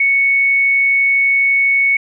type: tone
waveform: sine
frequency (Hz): 2217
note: C#7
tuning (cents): 0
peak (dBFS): -10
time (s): 0-1.97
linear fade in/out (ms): 5
effects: none